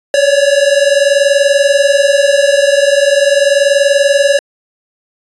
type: tone pair together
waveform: square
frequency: 554.4 / 574.8 Hz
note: C#5 / D5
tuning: 0 / -37 cents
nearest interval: minor second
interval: 63 cents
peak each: -11 dBFS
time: 0.14-4.39 s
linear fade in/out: 2 ms
effects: resampled to 22050 Hz